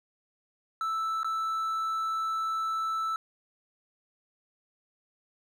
triangle tone with dropouts, 1318.5 Hz, E6, in tune, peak -26 dBFS, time 0.81-3.16 s, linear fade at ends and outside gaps 1 ms, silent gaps 1.232-1.245 s, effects none

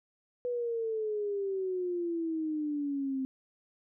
sine exponential sweep, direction down, 493.9 to 261.6 Hz, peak -30 dBFS, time 0.45-3.25 s, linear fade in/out 0 ms, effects none

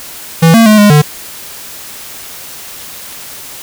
square tone with pitch steps, 164.3 / 227.6 / 213.7 / 206.8 / 149.1 Hz, E3 / A#3 / G#3 / G#3 / D3, -5 / -41 / +50 / -7 / +27 cents, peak -3 dBFS, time 0.42-1.02 s, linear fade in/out 10 ms, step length 120 ms, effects white hiss -28 dBFS RMS until 3.62 s

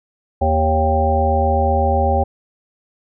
harmonic tone with a mistuned harmonic, 78.7 Hz, D#2, 20 cents sharp, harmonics 1 / 3 / 5 / 7 / 9 / 10, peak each -17 / -25 / -25 / -20 / -26 / -18 dBFS, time 0.41-2.24 s, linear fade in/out 10 ms, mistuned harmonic 9, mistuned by -23 cents, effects none

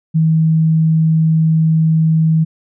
sine tone, 160 Hz, D#3, 49 cents sharp, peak -9 dBFS, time 0.14-2.45 s, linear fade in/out 20 ms, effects none

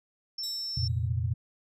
sine tone, 5380 Hz, E8, 34 cents sharp, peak -32 dBFS, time 0.38-0.88 s, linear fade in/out 5 ms
25% pulse tone with exponential decay, 3842 Hz, B7, 48 cents flat, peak -33 dBFS, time 0.43-1.08 s, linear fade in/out 5 ms, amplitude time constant 140 ms
sine chord, F suspended fourth, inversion none, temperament just, 87.31 / 116.41 / 130.96 Hz, F2 / Bb2 / C3, 0 / -2 / +2 cents, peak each -30 / -29 / -35 dBFS, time 0.77-1.34 s, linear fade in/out 5 ms
effects none

